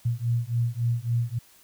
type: beating tone pair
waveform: sine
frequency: 116.54 / 120.14 Hz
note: A#2 / B2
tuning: 0 / -47 cents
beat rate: 3.6 Hz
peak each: -26 / -26 dBFS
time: 0.05-1.39 s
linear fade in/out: 10 ms
effects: white hiss -56 dBFS RMS until 1.63 s